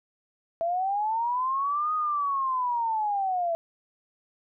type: linear two-way sweep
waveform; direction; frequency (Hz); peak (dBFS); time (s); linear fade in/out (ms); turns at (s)
sine; up then down; 659.3 to 1251 to 659.3; -24; 0.61-3.55; 0; 1.94
effects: none